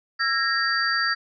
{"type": "tone cluster", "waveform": "sine", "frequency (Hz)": [1346, 1645, 1858, 4662], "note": ["E6", "G#6", "A#6", "D8"], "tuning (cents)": [36, -17, -6, -14], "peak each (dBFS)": -26, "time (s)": [0.19, 1.15], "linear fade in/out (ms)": 20, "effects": []}